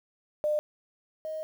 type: tone pair in turn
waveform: sine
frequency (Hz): 602 / 626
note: D5 / D#5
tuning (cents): +43 / +10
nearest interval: minor second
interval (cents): 67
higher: second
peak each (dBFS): -24 / -32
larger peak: first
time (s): 0.44-0.59 / 1.25-1.43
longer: second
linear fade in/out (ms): 0
effects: 9-bit